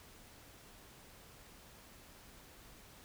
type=silence; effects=pink hiss -58 dBFS RMS until 3.04 s